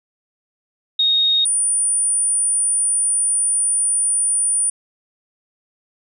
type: tone pair in turn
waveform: sine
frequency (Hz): 3729 / 9396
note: A#7 / D9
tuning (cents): 0 / 0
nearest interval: octave + major third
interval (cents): 1600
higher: second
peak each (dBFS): -13 / -15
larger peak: first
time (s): 0.99-1.45 / 1.45-4.7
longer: second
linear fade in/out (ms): 5
effects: none